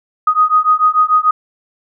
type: beating tone pair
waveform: sine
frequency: 1244.5 / 1251.3 Hz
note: D#6 / D#6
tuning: 0 / +9 cents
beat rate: 6.8 Hz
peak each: -12 dBFS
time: 0.27-1.31 s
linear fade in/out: 5 ms
effects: none